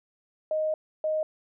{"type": "tone bursts at uneven times", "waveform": "sine", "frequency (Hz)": 622.3, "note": "D#5", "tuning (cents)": 0, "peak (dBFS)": -24, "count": 2, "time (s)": [[0.51, 0.74], [1.04, 1.23]], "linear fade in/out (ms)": 2, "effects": []}